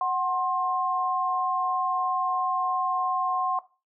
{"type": "tone pair together", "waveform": "sine", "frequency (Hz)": [742, 1061], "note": ["F#5", "C6"], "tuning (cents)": [5, 24], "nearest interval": "tritone", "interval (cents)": 619, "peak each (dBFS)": [-27, -25], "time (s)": [0.01, 3.59], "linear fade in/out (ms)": 2, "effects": ["noise-tail reverb RT60 0.3 s tail -17 dB re dry"]}